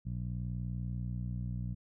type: tone with low-pass filter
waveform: 15% pulse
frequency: 60.4 Hz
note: B1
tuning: 38 cents flat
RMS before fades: -37 dBFS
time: 0.05-1.75 s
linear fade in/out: 20 ms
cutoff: 150 Hz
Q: 2
effects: none